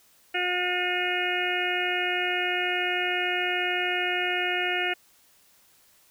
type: harmonic tone with a mistuned harmonic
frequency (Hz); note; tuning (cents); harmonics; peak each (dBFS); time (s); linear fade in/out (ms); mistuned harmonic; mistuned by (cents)
359.5; F#4; -50; 1 / 2 / 4 / 5 / 6 / 7 / 8; -32 / -32 / -32 / -32 / -32 / -32 / -32; 0.34-4.94; 10; 7; -18
effects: white hiss -60 dBFS RMS until 6.1 s